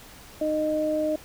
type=tone pair together; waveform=sine; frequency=307.9 / 615.8 Hz; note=D#4 / D#5; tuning=-18 / -18 cents; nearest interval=octave; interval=1200 cents; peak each=-27 / -24 dBFS; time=0.41-1.16 s; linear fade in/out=5 ms; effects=pink hiss -47 dBFS RMS until 1.24 s